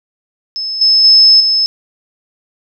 sine tone with level steps, 5220 Hz, E8, 18 cents flat, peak -17 / -6 / -3 / -9 dBFS, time 0.56-1.66 s, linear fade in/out 0 ms, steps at 0.81 / 1.04 / 1.4 s, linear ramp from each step 5 ms, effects none

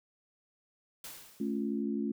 white noise with exponential decay, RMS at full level -43 dBFS, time 1.04-1.83 s, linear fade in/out 2 ms, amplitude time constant 170 ms
sine chord, A augmented, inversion none, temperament equal with one note detuned, 218 / 277.2 / 349.2 Hz, A3 / C#4 / E#4, -16 / 0 / 0 cents, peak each -33 / -35 / -38 dBFS, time 1.4-2.12 s, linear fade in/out 5 ms
effects none

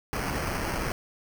pink noise with sample-and-hold, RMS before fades -30 dBFS, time 0.13-0.92 s, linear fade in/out 0 ms, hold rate 3675 Hz, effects none

